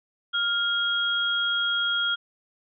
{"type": "tone pair together", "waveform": "sine", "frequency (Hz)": [1403, 3280], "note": ["F6", "G#7"], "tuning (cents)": [8, -22], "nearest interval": "octave + minor third", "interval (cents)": 1470, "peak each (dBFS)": -25, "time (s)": [0.33, 2.16], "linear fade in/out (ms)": 20, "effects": []}